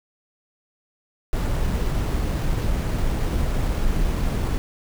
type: noise with sample-and-hold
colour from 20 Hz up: brown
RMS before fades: -22 dBFS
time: 1.33-4.58 s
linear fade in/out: 0 ms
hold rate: 8820 Hz
effects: none